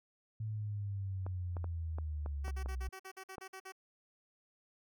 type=linear sweep; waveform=sine; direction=down; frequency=110 to 60.8 Hz; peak=-36 dBFS; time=0.4-2.89 s; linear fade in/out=5 ms
type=clicks; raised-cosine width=1 ms; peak=-31 dBFS; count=8; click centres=1.265 / 1.568 / 1.643 / 1.985 / 2.261 / 2.481 / 2.66 / 3.382 s
type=tone bursts; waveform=10% pulse; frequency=380.3 Hz; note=F#4; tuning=48 cents sharp; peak=-38 dBFS; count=11; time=2.44-3.722 s; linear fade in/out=10 ms; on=72 ms; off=49 ms
effects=none